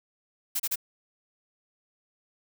blue noise bursts, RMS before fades -28 dBFS, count 3, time 0.55-0.758 s, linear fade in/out 10 ms, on 48 ms, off 32 ms, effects none

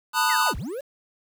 square chord, B dominant seventh, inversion third, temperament just, 889 / 987.8 / 1234.7 / 1481.6 Hz, A5 / B5 / D#6 / F#6, +18 / 0 / -14 / +2 cents, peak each -26 dBFS, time 0.13-0.54 s, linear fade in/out 50 ms
triangle linear two-way sweep, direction down then up, 2154 to 31.05 to 587 Hz, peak -27 dBFS, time 0.29-0.81 s, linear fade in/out 10 ms, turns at 0.56 s
effects 8-bit

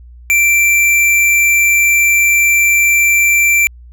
sine tone with hard clipping, 2349 Hz, D7, in tune, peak -9 dBFS, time 0.3-3.67 s, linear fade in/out 0 ms, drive 18 dB, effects added 60 Hz sine -34 dBFS peak until 3.92 s

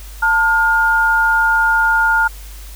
sine tone pair together, 894 / 1420 Hz, A5 / F6, +27 / +28 cents, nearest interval minor sixth, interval 801 cents, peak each -16 / -12 dBFS, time 0.22-2.28 s, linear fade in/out 10 ms, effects added 50 Hz sine -31 dBFS peak until 2.75 s + white hiss -40 dBFS RMS until 2.75 s

